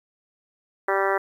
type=harmonic tone; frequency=195.1 Hz; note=G3; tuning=8 cents flat; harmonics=2 / 3 / 4 / 5 / 6 / 7 / 8 / 9 / 10; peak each=-25 / -27 / -28 / -29 / -30 / -30 / -31 / -32 / -32 dBFS; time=0.88-1.18 s; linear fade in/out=5 ms; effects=9-bit